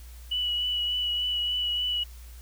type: tone with vibrato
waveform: sine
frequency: 2946 Hz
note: F#7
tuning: 8 cents flat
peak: -25 dBFS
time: 0.31-2.04 s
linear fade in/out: 10 ms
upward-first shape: triangle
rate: 3.4 Hz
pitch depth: 21 cents each way
effects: added 60 Hz sine -42 dBFS peak until 2.41 s + white hiss -54 dBFS RMS until 2.41 s